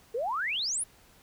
sine exponential sweep, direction up, 429.9 to 11000 Hz, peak -28 dBFS, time 0.14-0.84 s, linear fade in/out 10 ms, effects pink hiss -59 dBFS RMS until 1.22 s

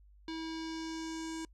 square tone with low-pass filter sweep, 323.1 Hz, E4, 35 cents flat, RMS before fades -40 dBFS, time 0.28-1.45 s, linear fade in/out 2 ms, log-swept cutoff 4300 to 7600 Hz, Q 2.7, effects noise-tail reverb RT60 0.1 s tail -26 dB re dry + added 50 Hz sine -57 dBFS peak until 1.53 s

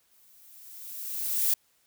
violet noise with exponential growth, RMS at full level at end -23 dBFS, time 0.11-1.54 s, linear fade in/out 5 ms, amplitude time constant 310 ms, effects white hiss -68 dBFS RMS until 1.86 s

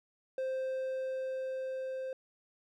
triangle tone with level ramp, 523.3 Hz, C5, in tune, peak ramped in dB -30 to -34 dBFS, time 0.38-2.13 s, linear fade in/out 2 ms, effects none

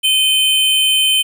square tone pair together, 2483 / 3079 Hz, D#7 / G7, -4 / -32 cents, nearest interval major third, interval 372 cents, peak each -21 / -12 dBFS, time 0.03-1.23 s, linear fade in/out 20 ms, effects 8-bit

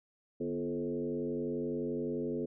sine tone with frequency modulation, 340 Hz, F4, 46 cents flat, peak -32 dBFS, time 0.4-2.46 s, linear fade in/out 10 ms, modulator 91.6 Hz, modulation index 1.6, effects none

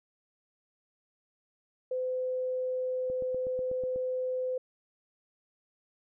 sine tone, 510 Hz, C5, 44 cents flat, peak -29 dBFS, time 1.91-4.58 s, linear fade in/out 5 ms
click train, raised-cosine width 2 ms, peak -31 dBFS, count 8, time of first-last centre 3.1-3.96 s, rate 8.14 Hz
effects none

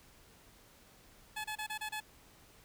15% pulse tone bursts, 857 Hz, A5, 46 cents flat, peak -31 dBFS, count 6, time 1.36-2.004 s, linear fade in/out 10 ms, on 84 ms, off 28 ms, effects pink hiss -61 dBFS RMS until 2.64 s

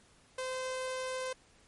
sawtooth tone, 516 Hz, C5, 24 cents flat, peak -31 dBFS, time 0.38-1.33 s, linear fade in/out 5 ms, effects pink hiss -63 dBFS RMS until 1.67 s + MP3 48 kbps

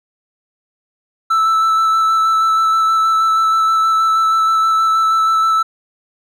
triangle tone with vibrato, 1318.5 Hz, E6, in tune, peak -9 dBFS, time 1.3-5.63 s, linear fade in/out 10 ms, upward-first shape square, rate 6.3 Hz, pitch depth 9 cents each way, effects none

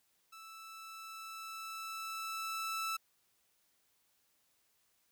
sawtooth tone with level ramp, 1318.5 Hz, E6, in tune, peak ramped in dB -47 to -31 dBFS, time 0.32-2.97 s, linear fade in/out 10 ms, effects white hiss -75 dBFS RMS until 5.11 s

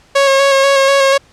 sawtooth tone with vibrato, 548 Hz, C#5, 20 cents flat, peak -4 dBFS, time 0.15-1.18 s, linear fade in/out 10 ms, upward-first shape square, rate 4.1 Hz, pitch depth 19 cents each way, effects pink hiss -48 dBFS RMS until 1.32 s + low-pass 7000 Hz 12 dB/octave

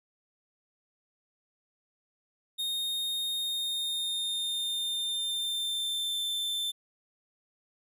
45% pulse tone with pitch glide, 3700 to 3547 Hz, A#7 to A7, -14 to +13 cents, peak -29 dBFS, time 2.58-6.72 s, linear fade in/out 20 ms, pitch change -73 cents, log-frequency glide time 3.38-6.23 s, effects resampled to 32000 Hz

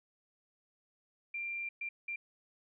sine tone bursts at uneven times, 2375 Hz, D7, 19 cents sharp, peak -36 dBFS, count 3, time 1.34-1.69 / 1.81-1.89 / 2.08-2.16 s, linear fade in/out 5 ms, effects none

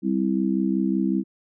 sine chord, C major, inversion second, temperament just, 196.22 / 261.6 / 327 Hz, G3 / C4 / E4, +2 / 0 / -14 cents, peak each -23 / -25 / -25 dBFS, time 0.02-1.24 s, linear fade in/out 50 ms, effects none

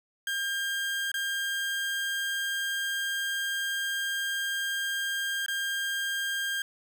30% pulse tone with dropouts, 1603 Hz, G6, 38 cents sharp, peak -26 dBFS, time 0.27-6.62 s, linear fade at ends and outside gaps 2 ms, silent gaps 1.117-1.141 / 5.462-5.482 s, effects none

